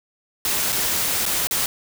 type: noise with dropouts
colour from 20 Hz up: white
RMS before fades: -22 dBFS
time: 0.45-1.66 s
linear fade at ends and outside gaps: 1 ms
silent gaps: 0.722-0.726 / 1.255-1.262 / 1.471-1.51 s
effects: none